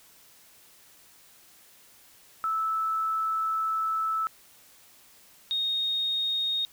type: tone pair in turn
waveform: sine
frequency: 1311 / 3717 Hz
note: E6 / A#7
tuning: -10 / -6 cents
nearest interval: octave + tritone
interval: 1804 cents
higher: second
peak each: -25 dBFS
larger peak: neither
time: 2.44-4.27 / 5.51-6.65 s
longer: first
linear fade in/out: 0 ms
effects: white hiss -56 dBFS RMS until 6.72 s